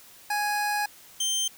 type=tone pair in turn; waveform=25% pulse; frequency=830.6 / 3150 Hz; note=G#5 / G7; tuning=0 / +8 cents; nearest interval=octave + major seventh; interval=2308 cents; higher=second; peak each=-21 dBFS; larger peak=neither; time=0.3-0.86 / 1.2-1.48 s; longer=first; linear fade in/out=5 ms; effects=white hiss -51 dBFS RMS until 1.57 s